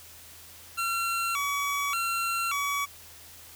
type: tone with vibrato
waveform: 25% pulse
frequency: 1244.5 Hz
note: D#6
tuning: in tune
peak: -23 dBFS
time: 0.77-2.86 s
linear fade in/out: 20 ms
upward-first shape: square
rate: 0.86 Hz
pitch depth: 160 cents each way
effects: added 83 Hz sine -58 dBFS peak until 3.55 s + white hiss -49 dBFS RMS until 3.55 s